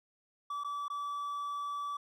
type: tone with dropouts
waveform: triangle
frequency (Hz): 1153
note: D6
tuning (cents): -32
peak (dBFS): -33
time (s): 0.5-1.97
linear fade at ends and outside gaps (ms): 5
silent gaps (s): 0.637-0.645 / 0.882-0.9
effects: none